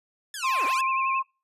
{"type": "linear two-way sweep", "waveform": "10% pulse", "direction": "down then up", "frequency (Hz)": [1760, 250, 1760], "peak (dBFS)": -24, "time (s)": [0.34, 0.81], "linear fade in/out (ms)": 2, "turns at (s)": 0.65}
{"type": "tone with vibrato", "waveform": "sine", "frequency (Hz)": 2489, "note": "D#7", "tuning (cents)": 0, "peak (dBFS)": -29, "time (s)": [0.42, 1.2], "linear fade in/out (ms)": 10, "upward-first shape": "sine", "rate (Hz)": 11, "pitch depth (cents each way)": 110}
{"type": "tone with pitch glide", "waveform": "sine", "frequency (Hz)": [1053, 1064.6], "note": ["C6", "C6"], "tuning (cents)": [11, 30], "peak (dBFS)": -23, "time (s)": [0.43, 1.23], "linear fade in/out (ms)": 20, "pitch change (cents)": 19, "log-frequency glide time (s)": [0.76, 1.08]}
{"effects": ["noise-tail reverb RT60 0.3 s tail -26 dB re dry", "resampled to 32000 Hz"]}